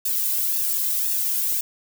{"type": "noise with flanger", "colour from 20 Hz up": "violet", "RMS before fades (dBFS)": -23, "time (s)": [0.05, 1.61], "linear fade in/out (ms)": 5, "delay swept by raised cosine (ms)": [1.1, 1.99], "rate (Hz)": 1.9, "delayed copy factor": 0.8, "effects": []}